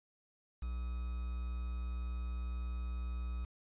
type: tone with quantisation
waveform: triangle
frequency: 60.9 Hz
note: B1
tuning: 24 cents flat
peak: -34 dBFS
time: 0.62-3.45 s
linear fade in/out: 5 ms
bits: 9
effects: resampled to 8000 Hz